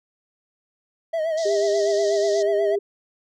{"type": "tone with vibrato", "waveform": "triangle", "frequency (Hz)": 641, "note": "E5", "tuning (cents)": -49, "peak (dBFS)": -19, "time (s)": [1.13, 2.76], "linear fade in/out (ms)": 10, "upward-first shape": "sine", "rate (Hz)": 8.2, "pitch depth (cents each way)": 66}
{"type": "band-pass noise", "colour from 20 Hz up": "white", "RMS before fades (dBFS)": -37, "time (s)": [1.37, 2.43], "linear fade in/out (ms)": 10, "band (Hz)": [3700, 6600], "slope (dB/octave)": 48}
{"type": "tone", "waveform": "sine", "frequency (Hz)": 402.2, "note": "G4", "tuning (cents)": 44, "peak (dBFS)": -20, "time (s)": [1.45, 2.79], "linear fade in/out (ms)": 10}
{"effects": []}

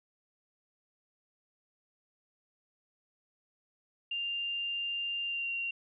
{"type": "tone with pitch glide", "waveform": "sine", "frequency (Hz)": [2794, 2760], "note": ["F7", "F7"], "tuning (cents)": [0, -21], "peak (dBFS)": -32, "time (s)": [4.11, 5.71], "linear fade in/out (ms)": 5, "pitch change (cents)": -21, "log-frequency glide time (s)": [5.25, 5.5], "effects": []}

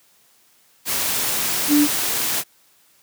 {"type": "tone in noise", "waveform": "sine", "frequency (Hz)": 293.7, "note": "D4", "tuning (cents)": 0, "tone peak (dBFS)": -12, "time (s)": [1.68, 1.88], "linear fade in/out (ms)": 50, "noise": "white", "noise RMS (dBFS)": -22, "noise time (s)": [0.85, 2.44], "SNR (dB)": 7, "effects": ["white hiss -57 dBFS RMS until 3.02 s", "high-pass 100 Hz 12 dB/octave"]}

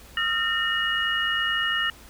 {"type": "tone cluster", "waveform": "sine", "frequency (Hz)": [1265, 1374, 1823, 2889], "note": ["D#6", "F6", "A#6", "F#7"], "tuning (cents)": [28, -29, -39, -42], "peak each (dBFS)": [-34, -31, -25, -26], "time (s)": [0.17, 1.9], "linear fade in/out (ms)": 2, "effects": ["added 58 Hz sine -50 dBFS peak until 2.09 s", "pink hiss -49 dBFS RMS until 2.09 s"]}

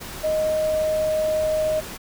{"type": "tone in noise", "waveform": "sine", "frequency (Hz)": 622.3, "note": "D#5", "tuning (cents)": 0, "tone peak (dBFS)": -19, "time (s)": [0.23, 1.81], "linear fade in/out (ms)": 20, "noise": "pink", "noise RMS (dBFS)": -35, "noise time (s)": [0, 1.98], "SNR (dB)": 13, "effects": []}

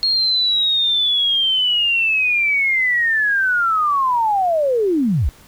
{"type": "linear sweep", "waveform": "sine", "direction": "down", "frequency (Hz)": [4293, 49], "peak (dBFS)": -14, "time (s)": [0.03, 5.29], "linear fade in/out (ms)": 0, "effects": ["pink hiss -47 dBFS RMS until 5.47 s"]}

